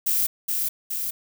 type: noise with echo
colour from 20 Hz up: violet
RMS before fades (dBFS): -22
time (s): 0.06-0.27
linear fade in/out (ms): 10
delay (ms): 420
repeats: 2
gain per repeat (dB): -3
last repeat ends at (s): 1.11
effects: none